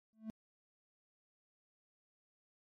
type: tone with exponential growth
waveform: triangle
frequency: 220 Hz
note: A3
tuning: in tune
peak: -35 dBFS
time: 0.13-0.3 s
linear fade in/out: 0 ms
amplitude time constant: 36 ms
effects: MP3 64 kbps